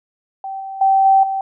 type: tone with level steps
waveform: sine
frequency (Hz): 775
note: G5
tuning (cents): -20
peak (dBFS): -24 / -26 / -10 / -8 / -18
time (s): 0.44-1.41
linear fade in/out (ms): 2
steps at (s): 0.6 / 0.81 / 1.05 / 1.23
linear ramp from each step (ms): 5
effects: none